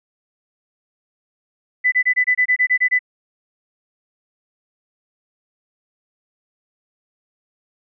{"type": "tone bursts", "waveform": "sine", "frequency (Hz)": 1998, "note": "B6", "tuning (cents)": 20, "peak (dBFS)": -12, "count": 11, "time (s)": [1.84, 2.992], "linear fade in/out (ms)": 20, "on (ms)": 82, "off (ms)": 25, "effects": []}